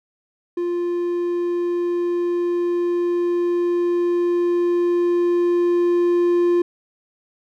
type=tone with level ramp; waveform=triangle; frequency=349.2 Hz; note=F4; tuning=in tune; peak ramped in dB=-18 to -12 dBFS; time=0.57-6.62 s; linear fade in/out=5 ms; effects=none